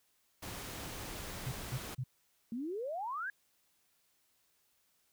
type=noise; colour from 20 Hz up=pink; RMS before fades=-44 dBFS; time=0.42-1.95 s; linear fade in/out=10 ms
type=tone bursts; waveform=sine; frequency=128 Hz; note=C3; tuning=38 cents flat; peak=-34 dBFS; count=3; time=1.46-2.04 s; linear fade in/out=10 ms; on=60 ms; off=200 ms
type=exponential sweep; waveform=sine; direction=up; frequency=220 to 1690 Hz; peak=-36 dBFS; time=2.52-3.3 s; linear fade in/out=2 ms
effects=white hiss -74 dBFS RMS until 5.12 s